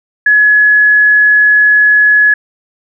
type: tone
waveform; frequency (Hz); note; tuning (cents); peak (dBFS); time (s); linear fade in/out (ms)
sine; 1694; G#6; +34; -4; 0.26-2.34; 5
effects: none